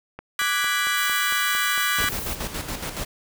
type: click train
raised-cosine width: 0.5 ms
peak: -20 dBFS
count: 9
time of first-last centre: 0.19-2.004 s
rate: 4.41 Hz
type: chord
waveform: 30% pulse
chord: G# half-diminished seventh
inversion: second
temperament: equal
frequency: 1174.7 / 1480 / 1661.2 / 1975.5 Hz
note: D6 / F#6 / G#6 / B6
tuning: 0 / 0 / 0 / 0 cents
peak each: -24 dBFS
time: 0.39-2.09 s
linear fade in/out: 2 ms
type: noise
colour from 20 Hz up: violet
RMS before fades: -33 dBFS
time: 0.97-2.35 s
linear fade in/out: 2 ms
type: noise with tremolo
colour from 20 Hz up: pink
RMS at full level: -29 dBFS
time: 1.98-3.05 s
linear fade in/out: 5 ms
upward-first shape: square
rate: 7.1 Hz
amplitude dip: 55%
effects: none